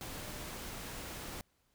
sine tone in noise, 602 Hz, D5, 43 cents sharp, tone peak -54 dBFS, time 0.17-0.49 s, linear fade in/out 0 ms, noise pink, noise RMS -44 dBFS, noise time 0.01-1.41 s, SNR -13 dB, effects pink hiss -75 dBFS RMS until 1.74 s

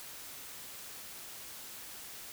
silence, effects white hiss -47 dBFS RMS until 2.32 s

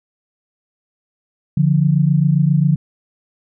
sine tone pair together, 145.31 / 172.8 Hz, D3 / F3, -18 / -18 cents, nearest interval minor third, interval 300 cents, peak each -13 / -15 dBFS, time 1.57-2.76 s, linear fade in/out 5 ms, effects none

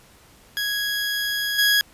20% pulse tone with level steps, 1661.2 Hz, G#6, in tune, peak -18 / -11 dBFS, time 0.57-1.81 s, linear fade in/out 0 ms, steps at 1.58 s, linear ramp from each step 10 ms, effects pink hiss -52 dBFS RMS until 1.93 s + resampled to 32000 Hz

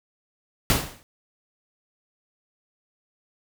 pink noise with exponential decay, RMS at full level -17 dBFS, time 0.7-1.03 s, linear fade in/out 0 ms, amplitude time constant 70 ms, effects none

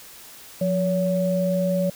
sine tone pair together, 177.96 / 565 Hz, F3 / C#5, +33 / +33 cents, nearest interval octave + minor sixth, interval 2000 cents, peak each -22 dBFS, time 0.61-1.9 s, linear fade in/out 5 ms, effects white hiss -44 dBFS RMS until 1.95 s

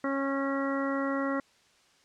harmonic tone, 274.4 Hz, C#4, 17 cents flat, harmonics 1 / 2 / 3 / 4 / 5 / 6 / 7, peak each -30 / -33 / -43 / -37 / -37 / -48 / -39 dBFS, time 0.04-1.4 s, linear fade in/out 2 ms, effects white hiss -63 dBFS RMS until 2.04 s + low-pass 6000 Hz 12 dB/octave

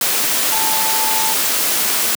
sine tone in noise, 880 Hz, A5, in tune, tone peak -21 dBFS, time 0.52-1.33 s, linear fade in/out 2 ms, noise white, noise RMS -17 dBFS, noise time 0.01-2.15 s, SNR -7 dB, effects high-pass 200 Hz 12 dB/octave

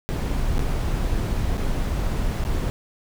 brown noise with dropouts, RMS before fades -23 dBFS, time 0.09-2.7 s, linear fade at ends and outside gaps 0 ms, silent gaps 0.581-0.593 / 1.573-1.578 / 2.44-2.449 s, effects none

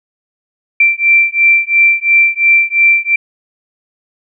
sine beating tone pair, 2349 / 2351.9 Hz, D7 / D7, 0 / +2 cents, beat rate 2.9 Hz, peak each -10 dBFS, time 0.8-3.16 s, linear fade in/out 5 ms, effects none

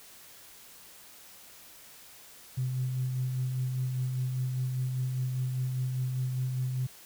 sine tone with tremolo, 128.3 Hz, C3, 34 cents flat, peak -26 dBFS, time 2.57-6.87 s, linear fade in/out 10 ms, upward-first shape sine, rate 5 Hz, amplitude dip 35%, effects tanh soft clip ceiling -22 dBFS + white hiss -52 dBFS RMS until 7.05 s

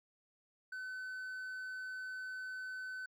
triangle tone, 1515 Hz, F#6, 40 cents sharp, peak -39 dBFS, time 0.72-3.06 s, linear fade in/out 5 ms, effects MP3 96 kbps

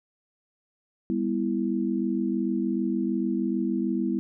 sine chord, E minor, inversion first, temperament equal with one note detuned, 200.3 / 246.9 / 329.6 Hz, G3 / B3 / E4, +38 / 0 / 0 cents, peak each -28 dBFS, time 1.1-4.19 s, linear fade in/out 0 ms, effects none

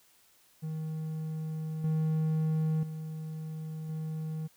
triangle tone with level steps, 157.5 Hz, D#3, 21 cents sharp, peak -31 / -24 / -34 / -31 dBFS, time 0.62-4.48 s, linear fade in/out 20 ms, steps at 1.84 / 2.83 / 3.89 s, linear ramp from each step 2 ms, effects white hiss -64 dBFS RMS until 4.56 s

